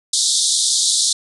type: band-pass noise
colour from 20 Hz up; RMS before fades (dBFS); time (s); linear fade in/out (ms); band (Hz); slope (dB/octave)
pink; -17; 0.13-1.13; 5; 3500 to 9900; 96
effects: none